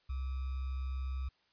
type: tone with sample-and-hold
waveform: sine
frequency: 65.9 Hz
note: C2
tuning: 13 cents sharp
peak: -34 dBFS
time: 0.09-1.29 s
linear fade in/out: 10 ms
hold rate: 1225 Hz
effects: white hiss -72 dBFS RMS until 1.52 s + resampled to 11025 Hz